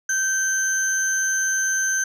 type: tone pair together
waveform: sine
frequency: 1553 / 6212 Hz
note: G6 / G8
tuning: -17 / -17 cents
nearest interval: 2 octaves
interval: 2400 cents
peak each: -20 dBFS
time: 0.09-2.04 s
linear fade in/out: 5 ms
effects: tanh soft clip ceiling -16 dBFS